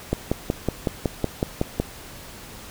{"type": "click train", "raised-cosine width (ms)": 2, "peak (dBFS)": -7, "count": 10, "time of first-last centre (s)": [0.13, 1.8], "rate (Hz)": 5.39, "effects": ["pink hiss -41 dBFS RMS until 2.7 s"]}